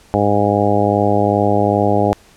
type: harmonic tone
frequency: 102.5 Hz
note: G#2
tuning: 22 cents flat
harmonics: 1 / 2 / 3 / 4 / 5 / 6 / 7 / 8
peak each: -20 / -20 / -20 / -20 / -20 / -20 / -20 / -20 dBFS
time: 0.14-2.13 s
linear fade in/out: 0 ms
effects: pink hiss -48 dBFS RMS until 2.36 s + low-pass 11000 Hz 12 dB/octave